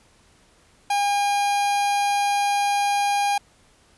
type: tone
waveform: 45% pulse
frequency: 810 Hz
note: G#5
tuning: 43 cents flat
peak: -19 dBFS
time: 0.9-3.38 s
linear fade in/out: 5 ms
effects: pink hiss -57 dBFS RMS until 3.97 s + resampled to 24000 Hz